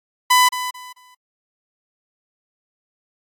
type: tone with echo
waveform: sawtooth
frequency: 1000 Hz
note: B5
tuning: 21 cents sharp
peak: -7 dBFS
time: 0.3-0.49 s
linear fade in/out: 10 ms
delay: 220 ms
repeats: 3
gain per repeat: -12 dB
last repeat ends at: 1.15 s
effects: AAC 64 kbps